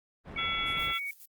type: low-pass noise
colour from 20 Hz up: pink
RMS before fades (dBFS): -43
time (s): 0.24-0.95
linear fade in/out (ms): 50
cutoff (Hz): 1800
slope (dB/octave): 12
type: tone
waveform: sine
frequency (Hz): 2238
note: C#7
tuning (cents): +16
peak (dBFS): -33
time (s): 0.36-1.11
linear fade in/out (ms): 5
type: harmonic tone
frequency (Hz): 675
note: E5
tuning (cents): +41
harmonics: 2 / 3 / 4 / 5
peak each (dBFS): -34 / -39 / -41 / -33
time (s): 0.37-0.99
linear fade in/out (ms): 20
type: noise with tremolo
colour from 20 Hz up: violet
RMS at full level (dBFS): -49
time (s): 0.66-1.26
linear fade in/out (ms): 10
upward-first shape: square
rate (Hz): 7.4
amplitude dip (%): 60
effects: Opus 32 kbps